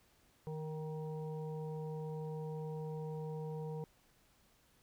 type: harmonic tone with a mistuned harmonic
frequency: 155.56 Hz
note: D#3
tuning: in tune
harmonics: 1 / 3 / 5 / 6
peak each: -41 / -44 / -55 / -55 dBFS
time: 0.47-3.84 s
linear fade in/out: 0 ms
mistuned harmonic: 6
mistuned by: +22 cents
effects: pink hiss -70 dBFS RMS until 4.82 s